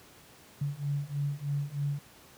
sine beating tone pair, 141.4 / 144.6 Hz, C#3 / D3, +35 / -27 cents, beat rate 3.2 Hz, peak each -33 / -32 dBFS, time 0.61-1.99 s, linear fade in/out 5 ms, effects pink hiss -55 dBFS RMS until 2.37 s + high-pass 80 Hz 12 dB/octave

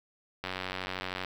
click train, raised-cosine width 0.3 ms, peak -18 dBFS, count 76, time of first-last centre 0.44-1.247 s, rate 92.9 Hz, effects 8-bit

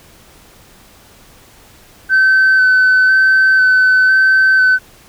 sine tone with vibrato, 1527 Hz, G6, 46 cents flat, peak -5 dBFS, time 2.09-4.79 s, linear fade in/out 50 ms, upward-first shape square, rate 1 Hz, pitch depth 13 cents each way, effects tanh soft clip ceiling -5 dBFS + pink hiss -44 dBFS RMS until 5.08 s

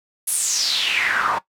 pink noise with band-pass filter sweep, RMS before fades -21 dBFS, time 0.27-1.39 s, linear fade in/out 10 ms, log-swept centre 11000 to 950 Hz, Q 5.4, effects noise-tail reverb RT60 0.1 s tail -17 dB re dry

